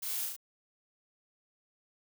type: noise with echo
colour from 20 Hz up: blue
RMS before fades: -38 dBFS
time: 0.02-0.26 s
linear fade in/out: 10 ms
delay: 35 ms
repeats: 3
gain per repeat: -2 dB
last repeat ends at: 0.365 s
effects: none